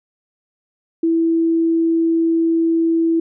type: tone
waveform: sine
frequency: 329.6 Hz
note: E4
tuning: in tune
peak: -13 dBFS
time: 1.03-3.2 s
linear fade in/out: 5 ms
effects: none